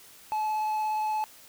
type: tone with vibrato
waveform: triangle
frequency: 860 Hz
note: A5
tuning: 40 cents flat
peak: -24 dBFS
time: 0.32-1.24 s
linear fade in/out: 0 ms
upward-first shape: sine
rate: 17 Hz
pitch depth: 9 cents each way
effects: white hiss -52 dBFS RMS until 1.48 s